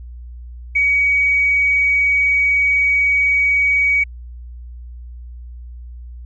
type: tone with tanh clipping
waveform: triangle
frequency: 2259 Hz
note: C#7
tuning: 32 cents sharp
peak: -12 dBFS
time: 0.75-4.04 s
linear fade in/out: 10 ms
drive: 3 dB
effects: added 60 Hz sine -31 dBFS peak until 6.25 s + resampled to 22050 Hz